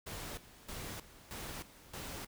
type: noise with tremolo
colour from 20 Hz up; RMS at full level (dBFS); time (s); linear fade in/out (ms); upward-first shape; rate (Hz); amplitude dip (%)
pink; -44; 0.06-2.27; 10; square; 1.6; 80
effects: none